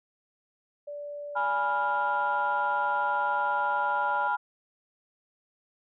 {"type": "tone", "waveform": "sine", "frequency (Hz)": 582, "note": "D5", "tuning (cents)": -16, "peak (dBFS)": -35, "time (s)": [0.87, 4.28], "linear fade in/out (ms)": 10}
{"type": "chord", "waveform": "sine", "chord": "F diminished", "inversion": "first", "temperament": "equal with one note detuned", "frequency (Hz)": [830.6, 981.5, 1396.9], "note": ["Ab5", "Cb6", "F6"], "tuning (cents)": [0, -11, 0], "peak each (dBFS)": [-28, -28, -29], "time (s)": [1.35, 4.37], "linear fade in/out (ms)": 20}
{"effects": ["tanh soft clip ceiling -17 dBFS"]}